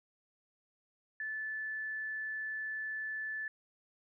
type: tone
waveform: sine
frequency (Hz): 1744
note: A6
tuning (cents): -16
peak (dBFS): -36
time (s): 1.2-3.48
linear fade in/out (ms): 2
effects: none